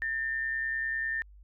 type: tone with amplitude modulation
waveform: sine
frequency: 1800 Hz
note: A6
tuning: 39 cents sharp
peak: -27 dBFS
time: 0.02-1.22 s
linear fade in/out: 0 ms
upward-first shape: sine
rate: 130 Hz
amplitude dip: 40%
effects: added 50 Hz sine -50 dBFS peak until 1.43 s